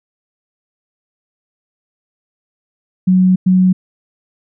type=tone bursts at uneven times; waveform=sine; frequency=184.9 Hz; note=F#3; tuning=1 cent flat; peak=-7 dBFS; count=2; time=3.07-3.36 / 3.46-3.73 s; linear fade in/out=10 ms; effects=none